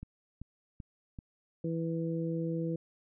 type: click train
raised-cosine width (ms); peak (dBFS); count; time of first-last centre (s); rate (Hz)
5; -30; 4; 0.03-1.188; 2.59
type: harmonic tone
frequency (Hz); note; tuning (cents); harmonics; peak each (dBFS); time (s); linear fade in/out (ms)
164.81; E3; 0; 1 / 2 / 3; -33 / -36 / -38; 1.64-2.76; 5
effects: none